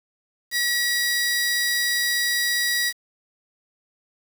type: tone pair together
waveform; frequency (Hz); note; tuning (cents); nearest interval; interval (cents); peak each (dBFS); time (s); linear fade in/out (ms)
sawtooth; 1925 / 4851; B6 / D#8; -45 / -45; octave + major third; 1600; -18 / -24; 0.51-2.93; 50
effects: 7-bit